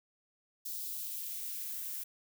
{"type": "noise with high-pass filter sweep", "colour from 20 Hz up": "violet", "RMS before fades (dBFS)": -40, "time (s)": [0.65, 2.04], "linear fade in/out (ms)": 10, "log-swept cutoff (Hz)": [4400, 1200], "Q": 1.4, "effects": []}